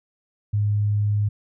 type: tone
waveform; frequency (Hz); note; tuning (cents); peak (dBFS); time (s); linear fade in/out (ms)
sine; 103.83; G#2; 0; -18; 0.53-1.29; 10
effects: none